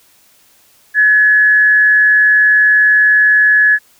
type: tone with frequency modulation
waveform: sine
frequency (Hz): 1700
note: G#6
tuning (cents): +40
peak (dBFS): -6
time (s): 0.94-3.79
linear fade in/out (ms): 50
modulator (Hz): 160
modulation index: 0.26
effects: white hiss -50 dBFS RMS until 3.99 s